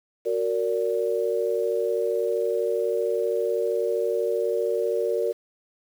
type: chord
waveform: sine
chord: Gb augmented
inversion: none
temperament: just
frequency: 370 / 462.5 / 578.1 Hz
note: Gb4 / Bb4 / D5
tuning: 0 / -14 / -27 cents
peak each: -28 / -24 / -28 dBFS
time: 0.25-5.33 s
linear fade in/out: 20 ms
effects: 8-bit